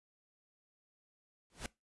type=noise with exponential growth; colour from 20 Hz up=pink; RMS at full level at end=-37 dBFS; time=1.5-1.66 s; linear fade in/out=1 ms; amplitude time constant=34 ms; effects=noise-tail reverb RT60 0.2 s tail -21 dB re dry + resampled to 24000 Hz